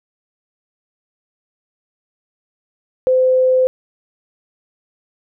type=tone; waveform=sine; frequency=514 Hz; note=C5; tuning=31 cents flat; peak=-10 dBFS; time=3.07-3.67 s; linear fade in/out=0 ms; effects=none